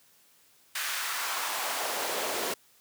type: noise with high-pass filter sweep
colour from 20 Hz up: pink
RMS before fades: -32 dBFS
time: 0.75-2.54 s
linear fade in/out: 5 ms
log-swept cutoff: 1700 to 370 Hz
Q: 1.5
effects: white hiss -62 dBFS RMS until 2.8 s + high-pass 80 Hz 12 dB/octave